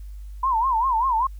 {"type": "tone with vibrato", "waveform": "sine", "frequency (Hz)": 974, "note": "B5", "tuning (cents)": -24, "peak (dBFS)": -18, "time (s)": [0.43, 1.27], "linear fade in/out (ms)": 5, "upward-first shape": "sine", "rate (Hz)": 5.1, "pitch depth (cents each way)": 180, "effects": ["added 50 Hz sine -34 dBFS peak until 1.39 s", "white hiss -62 dBFS RMS until 1.39 s"]}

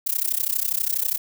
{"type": "noise with amplitude modulation", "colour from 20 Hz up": "violet", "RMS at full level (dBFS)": -20, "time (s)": [0.06, 1.18], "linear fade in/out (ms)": 10, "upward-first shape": "sine", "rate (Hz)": 32.3, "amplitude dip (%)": 95, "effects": []}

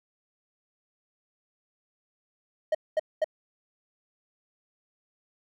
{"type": "tone bursts", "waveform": "triangle", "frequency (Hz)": 624, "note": "D#5", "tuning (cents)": 5, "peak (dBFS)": -19, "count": 3, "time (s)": [2.72, 3.244], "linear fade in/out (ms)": 5, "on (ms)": 28, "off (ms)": 220, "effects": []}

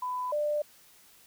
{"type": "tone pair in turn", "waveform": "sine", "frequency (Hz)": [1000, 594.6], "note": ["B5", "D5"], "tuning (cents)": [21, 21], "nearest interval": "major sixth", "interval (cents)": 900, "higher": "first", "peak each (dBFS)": [-30, -26], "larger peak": "second", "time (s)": [[0.02, 0.32], [0.32, 0.62]], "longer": "neither", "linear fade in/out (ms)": 5, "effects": ["white hiss -58 dBFS RMS until 1.26 s"]}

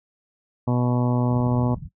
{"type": "harmonic tone", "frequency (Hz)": 123, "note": "B2", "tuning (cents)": -7, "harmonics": [1, 2, 3, 4, 5, 6, 7, 8, 9], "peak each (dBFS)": [-21, -23, -32, -33, -32, -38, -34, -37, -39], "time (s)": [0.67, 1.75], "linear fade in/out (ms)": 10}
{"type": "low-pass noise", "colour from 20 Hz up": "white", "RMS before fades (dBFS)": -36, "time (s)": [1.29, 1.89], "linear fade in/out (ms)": 20, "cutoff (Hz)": 180, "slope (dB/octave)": 48}
{"effects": ["noise-tail reverb RT60 0.1 s tail -19 dB re dry"]}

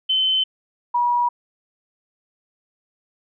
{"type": "tone pair in turn", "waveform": "sine", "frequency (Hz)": [3063, 964.8], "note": ["G7", "B5"], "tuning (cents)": [-41, -41], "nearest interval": "octave + minor sixth", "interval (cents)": 2000, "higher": "first", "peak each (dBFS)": -16, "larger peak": "neither", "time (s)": [[0.09, 0.44], [0.94, 1.29]], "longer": "neither", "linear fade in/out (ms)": 10, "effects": []}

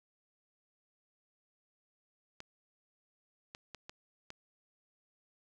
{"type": "clicks", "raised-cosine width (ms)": 0.2, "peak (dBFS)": -28, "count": 5, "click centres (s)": [2.404, 3.549, 3.747, 3.895, 4.304], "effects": []}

